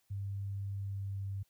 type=tone with pitch glide; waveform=sine; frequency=99.1 to 98.07 Hz; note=G2 to G2; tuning=+19 to +1 cents; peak=-35 dBFS; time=0.1-1.43 s; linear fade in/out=10 ms; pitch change=-18 cents; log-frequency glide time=0.69-1.26 s; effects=white hiss -75 dBFS RMS until 1.49 s + high-pass 60 Hz 12 dB/octave